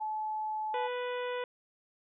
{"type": "tone", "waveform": "sine", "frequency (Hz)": 862, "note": "A5", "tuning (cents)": -36, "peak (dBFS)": -32, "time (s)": [0, 0.88], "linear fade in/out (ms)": 20}
{"type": "harmonic tone", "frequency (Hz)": 493.9, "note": "B4", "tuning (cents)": 0, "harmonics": [1, 2, 3, 4, 5, 6, 7], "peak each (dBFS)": [-34, -40, -44, -46, -48, -50, -51], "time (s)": [0.74, 1.44], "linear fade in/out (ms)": 2}
{"effects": []}